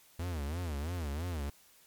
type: tone with vibrato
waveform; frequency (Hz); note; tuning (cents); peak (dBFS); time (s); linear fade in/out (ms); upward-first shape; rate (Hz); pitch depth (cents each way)
45% pulse; 79.5; D#2; +38; -34; 0.19-1.5; 5; sine; 3; 220
effects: white hiss -62 dBFS RMS until 1.86 s + MP3 96 kbps